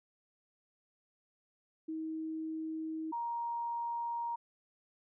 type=tone pair in turn; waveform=sine; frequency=317.9 / 938.7 Hz; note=D#4 / A#5; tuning=+37 / +12 cents; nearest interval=octave + perfect fifth; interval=1875 cents; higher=second; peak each=-36 / -34 dBFS; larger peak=second; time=1.88-3.12 / 3.12-4.36 s; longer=neither; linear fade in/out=10 ms; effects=none